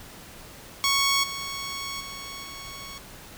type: tone with level steps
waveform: 10% pulse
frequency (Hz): 1108.7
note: C#6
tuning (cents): 0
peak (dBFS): -12 / -23 / -28 / -30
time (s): 0.84-2.98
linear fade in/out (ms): 0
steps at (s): 1.23 / 2 / 2.43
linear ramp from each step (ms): 10
effects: pink hiss -45 dBFS RMS until 3.37 s